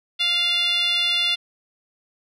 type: tone with band-pass filter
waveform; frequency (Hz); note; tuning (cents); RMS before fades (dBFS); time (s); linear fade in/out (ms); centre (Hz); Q
10% pulse; 698.5; F5; 0; -21; 0.19-1.36; 20; 3300; 4.3
effects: none